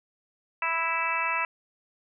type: harmonic tone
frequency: 329.6 Hz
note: E4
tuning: in tune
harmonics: 2 / 3 / 4 / 5 / 6 / 7 / 8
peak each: -40 / -30 / -32 / -37 / -34 / -34 / -30 dBFS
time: 0.62-1.45 s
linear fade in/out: 2 ms
effects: none